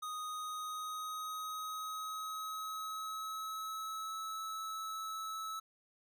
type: tone with pitch glide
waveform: square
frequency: 1244.5 to 1302.6 Hz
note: D#6 to E6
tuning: 0 to -21 cents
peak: -40 dBFS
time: 0.02-5.6 s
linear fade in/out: 10 ms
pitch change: +79 cents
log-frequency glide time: 0.27-4.35 s
effects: none

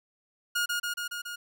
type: tone with echo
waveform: sawtooth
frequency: 1430 Hz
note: F6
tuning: 41 cents sharp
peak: -22 dBFS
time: 0.55-0.66 s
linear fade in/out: 10 ms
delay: 140 ms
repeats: 5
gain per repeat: -2 dB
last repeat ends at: 1.36 s
effects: none

